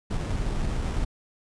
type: noise with sample-and-hold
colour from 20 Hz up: brown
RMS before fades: -27 dBFS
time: 0.1-1.05 s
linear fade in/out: 10 ms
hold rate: 4410 Hz
effects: resampled to 22050 Hz